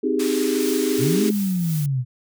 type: chord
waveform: sine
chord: Ab major seventh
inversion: first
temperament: just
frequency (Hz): 259.6 / 311.5 / 389.3 / 415.3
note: C4 / Eb4 / G4 / Ab4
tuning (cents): -13 / +2 / -12 / 0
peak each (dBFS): -24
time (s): 0.03-1.31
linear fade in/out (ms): 10
type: band-pass noise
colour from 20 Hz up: white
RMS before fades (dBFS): -32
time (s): 0.19-1.3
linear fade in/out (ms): 10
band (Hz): 1100 to 10000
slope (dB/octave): 12
type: noise with tremolo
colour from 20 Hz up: blue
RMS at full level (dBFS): -33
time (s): 0.6-1.86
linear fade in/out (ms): 2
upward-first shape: triangle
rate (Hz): 2.8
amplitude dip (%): 55
type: linear two-way sweep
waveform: sine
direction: up then down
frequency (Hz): 110.8 to 219.4 to 120.2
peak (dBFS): -19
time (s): 0.98-2.05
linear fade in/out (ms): 50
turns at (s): 1.24
effects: none